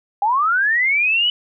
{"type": "linear sweep", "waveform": "sine", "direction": "up", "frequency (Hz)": [784, 2996], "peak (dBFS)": -14, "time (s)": [0.22, 1.3], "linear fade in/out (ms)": 2, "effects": []}